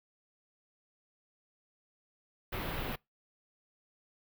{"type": "band-stop noise", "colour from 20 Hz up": "pink", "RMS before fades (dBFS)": -37, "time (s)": [2.52, 2.96], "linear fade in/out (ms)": 10, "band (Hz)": [3600, 14000], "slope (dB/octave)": 24, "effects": ["noise-tail reverb RT60 0.2 s tail -25 dB re dry"]}